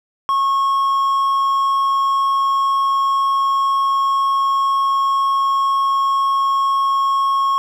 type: tone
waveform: triangle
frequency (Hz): 1093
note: C#6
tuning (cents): -25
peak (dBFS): -12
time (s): 0.29-7.58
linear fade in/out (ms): 0
effects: none